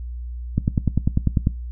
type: click train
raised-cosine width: 5 ms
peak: -5 dBFS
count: 10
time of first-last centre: 0.58-1.471 s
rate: 10.1 Hz
effects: noise-tail reverb RT60 0.2 s tail -19 dB re dry + added 60 Hz sine -28 dBFS peak until 1.71 s